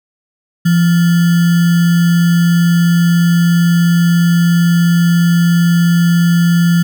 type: tone with sample-and-hold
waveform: sine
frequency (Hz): 171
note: F3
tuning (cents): -36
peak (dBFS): -7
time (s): 0.65-6.83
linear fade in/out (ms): 10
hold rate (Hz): 1575
effects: none